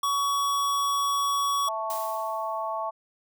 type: tone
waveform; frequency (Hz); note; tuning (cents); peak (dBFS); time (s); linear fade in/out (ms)
square; 1125; C#6; +25; -24; 0.03-1.69; 5
type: chord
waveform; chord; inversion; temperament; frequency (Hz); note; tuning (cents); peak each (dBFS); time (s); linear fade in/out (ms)
sine; A major; second; equal; 659.3 / 880 / 1108.7; E5 / A5 / C#6; 0 / 0 / 0; -32; 1.67-2.91; 20
type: noise with exponential decay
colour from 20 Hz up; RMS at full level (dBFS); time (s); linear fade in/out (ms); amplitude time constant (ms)
blue; -35; 1.9-2.87; 1; 210
effects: none

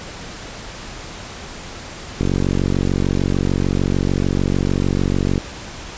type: click train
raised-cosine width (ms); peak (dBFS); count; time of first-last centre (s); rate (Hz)
3; -5; 149; 2.21-5.379; 46.7
effects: pink hiss -33 dBFS RMS until 5.97 s + resampled to 16000 Hz

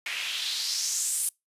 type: noise with band-pass filter sweep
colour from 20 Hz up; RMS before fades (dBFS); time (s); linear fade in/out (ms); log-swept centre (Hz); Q
white; -30; 0.06-1.29; 2; 2200 to 10000; 3.1
effects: noise-tail reverb RT60 0.2 s tail -26 dB re dry + resampled to 32000 Hz

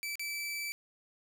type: tone with dropouts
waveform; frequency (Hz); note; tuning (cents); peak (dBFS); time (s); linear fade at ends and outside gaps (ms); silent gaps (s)
sawtooth; 2317; D7; -24; -32; 0.03-0.72; 0; 0.155-0.195
effects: none

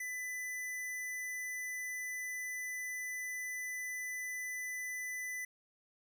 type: tone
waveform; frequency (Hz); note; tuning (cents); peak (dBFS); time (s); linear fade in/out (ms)
square; 1999; B6; +20; -39; 0-5.45; 5
effects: none

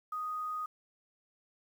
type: tone with quantisation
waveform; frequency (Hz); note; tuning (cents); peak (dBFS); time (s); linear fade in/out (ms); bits
sine; 1244.5; D#6; 0; -34; 0.12-0.66; 5; 10
effects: none

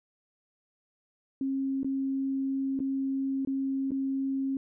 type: tone with dropouts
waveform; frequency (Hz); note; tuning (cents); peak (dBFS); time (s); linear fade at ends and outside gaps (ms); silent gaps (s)
sine; 269.7; C#4; -47; -27; 1.41-4.57; 2; 1.832-1.845 / 2.792-2.802 / 3.45-3.473 / 3.908-3.917
effects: none

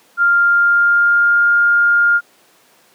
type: tone with pitch glide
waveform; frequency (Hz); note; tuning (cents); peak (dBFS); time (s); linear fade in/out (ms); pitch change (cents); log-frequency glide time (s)
sine; 1396.9 to 1409.9; F6 to F6; 0 to +16; -9; 0.17-2.21; 50; +16; 0.31-1.5
effects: pink hiss -51 dBFS RMS until 2.94 s + high-pass 300 Hz 12 dB/octave

